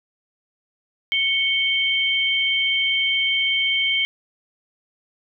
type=tone pair together; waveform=sine; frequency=2217 / 3132 Hz; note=C#7 / G7; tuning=0 / -2 cents; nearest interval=tritone; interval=598 cents; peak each=-21 / -20 dBFS; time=1.12-4.05 s; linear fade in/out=0 ms; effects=none